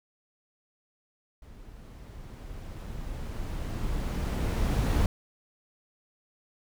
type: noise with level ramp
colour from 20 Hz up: brown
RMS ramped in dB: -49 to -23 dBFS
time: 1.42-5.06 s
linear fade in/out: 2 ms
effects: none